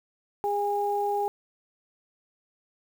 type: tone pair together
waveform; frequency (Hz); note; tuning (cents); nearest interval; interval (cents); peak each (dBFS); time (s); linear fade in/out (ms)
sine; 408 / 816; G#4 / G#5; -31 / -31; octave; 1200; -28 / -26; 0.44-1.28; 0
effects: 8-bit